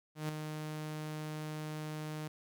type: tone with ADSR envelope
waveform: sawtooth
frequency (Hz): 153.8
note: D#3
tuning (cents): -20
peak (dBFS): -29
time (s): 0.15-2.28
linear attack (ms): 140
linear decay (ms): 3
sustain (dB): -6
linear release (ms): 6
effects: none